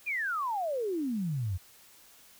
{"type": "exponential sweep", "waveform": "sine", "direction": "down", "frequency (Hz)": [2509, 85], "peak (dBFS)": -29, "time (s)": [0.06, 1.58], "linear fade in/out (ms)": 20, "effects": ["white hiss -57 dBFS RMS until 2.39 s"]}